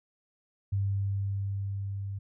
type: tone with level ramp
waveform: sine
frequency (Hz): 98.9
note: G2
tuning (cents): +16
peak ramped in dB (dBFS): -25 to -33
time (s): 0.72-2.19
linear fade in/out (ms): 10
effects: none